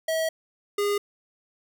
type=tone pair in turn; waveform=square; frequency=644 / 408.5 Hz; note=E5 / G#4; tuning=-41 / -29 cents; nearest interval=minor sixth; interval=788 cents; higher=first; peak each=-24 / -23 dBFS; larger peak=second; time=0.08-0.29 / 0.78-0.98 s; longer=first; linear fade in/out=5 ms; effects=none